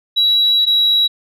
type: tone pair in turn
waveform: sine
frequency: 3898 / 3884 Hz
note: B7 / B7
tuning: -23 / -30 cents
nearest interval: unison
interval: 7 cents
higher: first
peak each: -9 dBFS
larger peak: neither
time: 0.16-0.66 / 0.66-1.08 s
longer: first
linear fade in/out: 20 ms
effects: tanh soft clip ceiling -7 dBFS